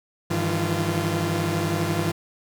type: tone cluster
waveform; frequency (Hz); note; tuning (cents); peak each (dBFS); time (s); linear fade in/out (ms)
sawtooth; 99.5 / 155.6 / 167.4 / 345.7; G2 / D#3 / E3 / F4; +26 / 0 / +27 / -18; -24; 0.3-2.12; 10
effects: none